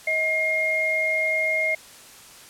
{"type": "tone pair together", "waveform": "sine", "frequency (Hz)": [635, 2134], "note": ["D#5", "C7"], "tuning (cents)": [35, 34], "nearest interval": "octave + major sixth", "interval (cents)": 2099, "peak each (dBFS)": [-27, -21], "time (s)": [0.07, 1.75], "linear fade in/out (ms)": 5, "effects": ["white hiss -46 dBFS RMS until 2.49 s", "low-pass 11000 Hz 12 dB/octave"]}